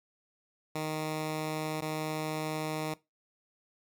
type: tone with dropouts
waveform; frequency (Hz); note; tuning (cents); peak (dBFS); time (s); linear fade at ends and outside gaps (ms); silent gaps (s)
10% pulse; 155.56; D#3; 0; -24; 0.75-2.94; 5; 1.808-1.82
effects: noise-tail reverb RT60 0.2 s tail -19 dB re dry